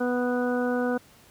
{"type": "harmonic tone", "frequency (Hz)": 246.9, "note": "B3", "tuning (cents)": 0, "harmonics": [1, 2, 3, 4, 5, 6], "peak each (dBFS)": [-26, -27, -34, -40, -39, -34], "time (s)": [0, 0.98], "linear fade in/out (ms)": 10, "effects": ["pink hiss -55 dBFS RMS until 1.3 s", "high-pass 60 Hz 12 dB/octave"]}